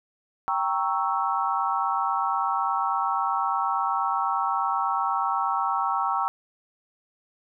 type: chord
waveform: sine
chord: G diminished seventh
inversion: none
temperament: equal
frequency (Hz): 784 / 932.3 / 1108.7 / 1318.5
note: G5 / Bb5 / Db6 / Fb6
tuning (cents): 0 / 0 / 0 / 0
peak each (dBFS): -28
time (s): 0.48-6.28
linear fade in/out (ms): 0
effects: none